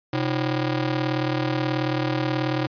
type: ring-modulated tone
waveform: sawtooth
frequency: 220.3 Hz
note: A3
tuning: 2 cents sharp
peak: -15 dBFS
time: 0.13-2.67 s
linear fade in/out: 5 ms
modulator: 90.9 Hz
effects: resampled to 11025 Hz